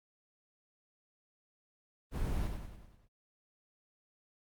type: noise with echo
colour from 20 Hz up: brown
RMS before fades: -35 dBFS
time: 2.11-2.5 s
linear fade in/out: 50 ms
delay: 98 ms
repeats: 6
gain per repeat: -5 dB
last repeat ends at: 3.088 s
effects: noise-tail reverb RT60 0.1 s tail -26 dB re dry + Opus 24 kbps